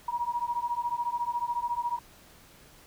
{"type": "beating tone pair", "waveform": "sine", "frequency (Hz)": [949, 963], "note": ["A#5", "B5"], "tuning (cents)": [31, -44], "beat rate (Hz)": 14, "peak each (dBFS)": -31, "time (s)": [0.08, 1.99], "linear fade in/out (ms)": 5, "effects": ["pink hiss -55 dBFS RMS until 2.86 s"]}